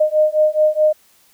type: beating tone pair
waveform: sine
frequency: 612 / 616.7 Hz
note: D#5 / D#5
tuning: -29 / -16 cents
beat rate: 4.7 Hz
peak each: -15 dBFS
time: 0-0.93 s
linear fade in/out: 10 ms
effects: white hiss -54 dBFS RMS until 1.33 s